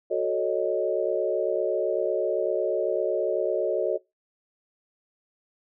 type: chord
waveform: sine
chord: D# half-diminished seventh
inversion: first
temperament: equal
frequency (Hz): 370 / 440 / 554.4 / 622.3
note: F#4 / A4 / C#5 / D#5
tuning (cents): 0 / 0 / 0 / 0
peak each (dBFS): -28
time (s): 0.1-3.98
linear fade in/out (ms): 20
effects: noise-tail reverb RT60 0.2 s tail -21 dB re dry